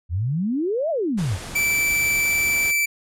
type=exponential two-way sweep; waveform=sine; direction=up then down; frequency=77.78 to 686 to 77.78 Hz; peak=-20 dBFS; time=0.09-1.39 s; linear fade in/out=50 ms; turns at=0.9 s
type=low-pass noise; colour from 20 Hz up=pink; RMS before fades=-35 dBFS; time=1.17-2.72 s; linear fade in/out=20 ms; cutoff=11000 Hz; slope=48 dB/octave
type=tone; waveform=45% pulse; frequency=2325 Hz; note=D7; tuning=18 cents flat; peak=-18 dBFS; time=1.55-2.86 s; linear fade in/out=10 ms
effects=none